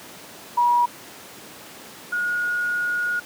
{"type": "tone pair in turn", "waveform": "sine", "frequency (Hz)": [963, 1442.9], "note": ["B5", "F#6"], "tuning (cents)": [-44, -44], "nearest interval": "perfect fifth", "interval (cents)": 700, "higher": "second", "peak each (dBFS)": [-15, -21], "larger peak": "first", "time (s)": [[0.57, 0.86], [2.12, 3.2]], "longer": "second", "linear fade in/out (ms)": 10, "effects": ["pink hiss -41 dBFS RMS until 3.25 s", "high-pass 200 Hz 12 dB/octave"]}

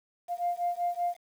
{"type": "beating tone pair", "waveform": "sine", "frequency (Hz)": [698.5, 703.7], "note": ["F5", "F5"], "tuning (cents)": [0, 13], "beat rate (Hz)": 5.2, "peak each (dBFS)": -30, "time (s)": [0.28, 1.17], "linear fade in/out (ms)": 50, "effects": ["tanh soft clip ceiling -21 dBFS", "9-bit"]}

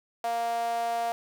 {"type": "tone with high-pass filter", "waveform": "sawtooth", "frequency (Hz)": 233.1, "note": "A#3", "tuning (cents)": 0, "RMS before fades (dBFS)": -29, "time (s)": [0.24, 1.12], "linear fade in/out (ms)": 0, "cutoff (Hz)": 690, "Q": 6.2, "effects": []}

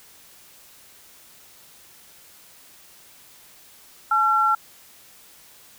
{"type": "tone pair together", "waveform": "sine", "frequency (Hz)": [854, 1360], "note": ["G#5", "F6"], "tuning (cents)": [48, -46], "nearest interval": "minor sixth", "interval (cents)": 806, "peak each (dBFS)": [-23, -17], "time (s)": [4.11, 4.55], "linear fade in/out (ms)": 5, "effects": ["white hiss -50 dBFS RMS until 5.78 s"]}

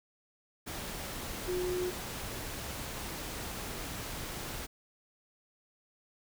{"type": "tone in noise", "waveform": "sine", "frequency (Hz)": 361.8, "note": "F#4", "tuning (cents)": -39, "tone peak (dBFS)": -31, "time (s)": [1.47, 1.91], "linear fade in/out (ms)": 20, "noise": "pink", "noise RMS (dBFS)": -40, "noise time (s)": [0.66, 4.67], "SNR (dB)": 6, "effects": []}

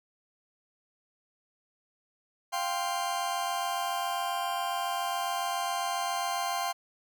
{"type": "chord", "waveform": "40% pulse", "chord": "F suspended second", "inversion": "none", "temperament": "just", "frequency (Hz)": [698.5, 785.8, 1047.7], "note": ["F5", "G5", "C6"], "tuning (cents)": [0, 4, 2], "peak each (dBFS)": -33, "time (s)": [2.52, 6.73], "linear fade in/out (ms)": 20, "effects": []}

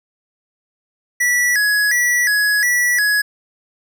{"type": "tone with vibrato", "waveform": "square", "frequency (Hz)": 1809, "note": "A6", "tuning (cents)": 48, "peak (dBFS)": -14, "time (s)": [1.2, 3.22], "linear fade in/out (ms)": 10, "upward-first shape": "square", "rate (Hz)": 1.4, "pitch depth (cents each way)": 130, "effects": []}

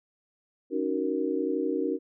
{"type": "chord", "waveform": "sine", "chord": "D# minor seventh", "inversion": "third", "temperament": "just", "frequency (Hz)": [280, 311.1, 373.4, 466.7], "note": ["C#4", "D#4", "F#4", "A#4"], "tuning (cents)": [18, 0, 16, 2], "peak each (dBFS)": -31, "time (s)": [0.7, 1.99], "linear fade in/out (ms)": 50, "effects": []}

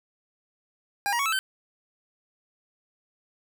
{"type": "tone with pitch steps", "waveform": "25% pulse", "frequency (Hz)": [807, 948.7, 1115.2, 1311, 1541.1], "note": ["G#5", "A#5", "C#6", "E6", "G6"], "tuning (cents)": [-50, 30, 10, -10, -30], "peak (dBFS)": -20, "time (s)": [1.06, 1.39], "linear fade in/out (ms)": 0, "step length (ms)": 66, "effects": []}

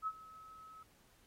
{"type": "tone with ADSR envelope", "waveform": "sine", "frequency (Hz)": 1289, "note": "E6", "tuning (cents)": -39, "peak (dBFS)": -33, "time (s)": [0.02, 0.83], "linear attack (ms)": 49, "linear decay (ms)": 49, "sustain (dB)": -19, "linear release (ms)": 4, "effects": ["pink hiss -69 dBFS RMS until 1.26 s", "AAC 48 kbps"]}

